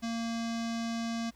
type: tone with low-pass filter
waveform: square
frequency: 230 Hz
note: A#3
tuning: 23 cents flat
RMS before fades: -34 dBFS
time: 0.02-1.31 s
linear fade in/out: 20 ms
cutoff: 5700 Hz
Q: 2.1
effects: added 60 Hz sine -61 dBFS peak until 1.35 s + pink hiss -65 dBFS RMS until 1.35 s